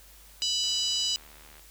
harmonic tone, 987.8 Hz, B5, in tune, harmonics 3 / 4 / 5 / 6 / 7 / 8, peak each -30 / -32 / -30 / -37 / -38 / -39 dBFS, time 0.42-1.16 s, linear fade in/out 0 ms
click train, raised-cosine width 0.3 ms, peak -36 dBFS, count 73, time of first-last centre 0.64-1.595 s, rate 75.4 Hz
effects added 50 Hz sine -54 dBFS peak until 1.7 s + white hiss -54 dBFS RMS until 1.7 s

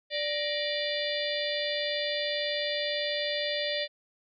harmonic tone with a mistuned harmonic, 587.3 Hz, D5, in tune, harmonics 1 / 3 / 4 / 5 / 6 / 7 / 8, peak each -32 / -36 / -40 / -39 / -34 / -39 / -39 dBFS, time 0.1-3.88 s, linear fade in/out 50 ms, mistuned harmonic 3, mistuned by +110 cents, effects none

